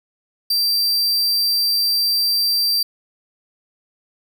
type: tone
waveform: 45% pulse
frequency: 4699 Hz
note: D8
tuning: in tune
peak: -15 dBFS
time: 0.5-2.83 s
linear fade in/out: 5 ms
effects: none